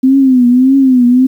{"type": "tone with vibrato", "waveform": "sine", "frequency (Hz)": 257.3, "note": "C4", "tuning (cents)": -29, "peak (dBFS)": -4, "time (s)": [0.03, 1.27], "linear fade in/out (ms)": 10, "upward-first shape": "triangle", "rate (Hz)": 1.7, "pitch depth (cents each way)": 120, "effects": ["7-bit"]}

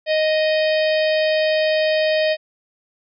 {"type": "harmonic tone with a mistuned harmonic", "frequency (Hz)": 622.3, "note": "D#5", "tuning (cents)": 0, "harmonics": [1, 3, 4, 5, 6, 7, 8], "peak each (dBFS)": [-16, -26, -28, -30, -32, -33, -34], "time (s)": [0.06, 2.37], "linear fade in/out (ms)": 50, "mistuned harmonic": 7, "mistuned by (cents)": 32, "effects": []}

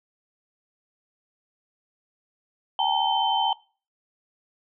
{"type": "tone cluster", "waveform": "sine", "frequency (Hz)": [779, 854, 928, 3086], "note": ["G5", "G#5", "A#5", "G7"], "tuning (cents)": [-11, 48, -8, -28], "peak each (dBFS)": -26, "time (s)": [2.79, 3.53], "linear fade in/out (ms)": 2, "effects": ["noise-tail reverb RT60 0.4 s tail -23 dB re dry"]}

